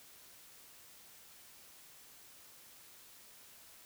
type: silence
effects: white hiss -58 dBFS RMS until 3.85 s